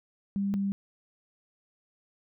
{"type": "tone pair in turn", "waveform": "sine", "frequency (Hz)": [198.7, 197.84], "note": ["G3", "G3"], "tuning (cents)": [24, 16], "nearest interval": "unison", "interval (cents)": 8, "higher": "first", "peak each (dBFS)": -26, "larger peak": "neither", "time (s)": [[0.36, 0.54], [0.54, 0.72]], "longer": "neither", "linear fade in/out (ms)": 0, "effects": []}